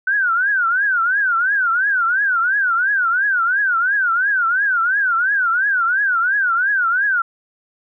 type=tone with vibrato; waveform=sine; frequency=1496 Hz; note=F#6; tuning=19 cents sharp; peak=-14 dBFS; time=0.07-7.22 s; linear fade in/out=5 ms; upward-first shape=triangle; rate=2.9 Hz; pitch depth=220 cents each way; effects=none